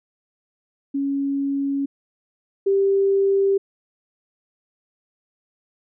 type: tone pair in turn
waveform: sine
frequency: 277.8 / 392.9 Hz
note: C#4 / G4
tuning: +4 / +4 cents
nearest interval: tritone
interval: 600 cents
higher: second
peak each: -20 / -15 dBFS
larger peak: second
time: 0.94-1.86 / 2.66-3.58 s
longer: neither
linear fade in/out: 10 ms
effects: none